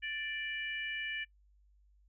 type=harmonic tone; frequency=587.3 Hz; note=D5; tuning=in tune; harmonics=3 / 4 / 5; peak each=-39 / -41 / -43 dBFS; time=0.02-1.25 s; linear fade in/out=20 ms; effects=noise-tail reverb RT60 0.1 s tail -22 dB re dry + added 50 Hz sine -63 dBFS peak until 2.08 s